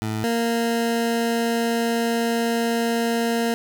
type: tone pair in turn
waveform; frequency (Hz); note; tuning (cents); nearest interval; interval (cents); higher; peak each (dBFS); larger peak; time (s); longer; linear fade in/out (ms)
20% pulse; 109.1 / 232; A2 / A#3; -14 / -8; octave + minor second; 1306; second; -19 / -15; second; 0.02-0.24 / 0.24-3.54; second; 0
effects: none